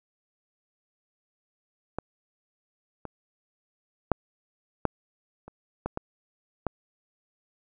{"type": "clicks", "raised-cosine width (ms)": 1, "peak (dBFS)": [-16, -22, -6, -8, -29, -15, -16, -13], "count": 8, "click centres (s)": [1.986, 3.053, 4.117, 4.853, 5.48, 5.86, 5.974, 6.667], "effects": []}